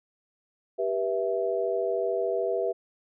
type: chord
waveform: sine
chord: E minor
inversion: first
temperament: equal with one note detuned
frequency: 392 / 485.4 / 659.3 Hz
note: G4 / B4 / E5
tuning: 0 / -30 / 0 cents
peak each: -29 dBFS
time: 0.78-2.73 s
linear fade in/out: 20 ms
effects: none